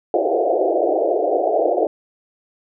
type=band-pass noise; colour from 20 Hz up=white; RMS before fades=-18 dBFS; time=0.14-1.87 s; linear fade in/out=2 ms; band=320 to 740 Hz; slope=96 dB/octave; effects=none